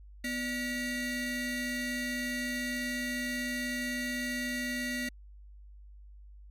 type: ring-modulated tone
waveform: 40% pulse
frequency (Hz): 842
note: G#5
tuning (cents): +24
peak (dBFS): -28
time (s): 0.24-5.09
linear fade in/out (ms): 5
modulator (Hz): 1090
effects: added 50 Hz sine -48 dBFS peak until 6.5 s + MP3 64 kbps